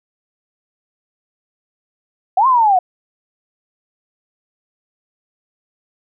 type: linear two-way sweep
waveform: sine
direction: up then down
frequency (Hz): 705 to 1076 to 705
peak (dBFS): -9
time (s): 2.37-2.79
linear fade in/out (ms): 5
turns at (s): 2.47
effects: none